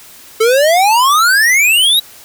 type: exponential sweep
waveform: square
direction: up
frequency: 430.3 to 3919 Hz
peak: -8 dBFS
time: 0.4-2 s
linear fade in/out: 10 ms
effects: white hiss -38 dBFS RMS until 2.24 s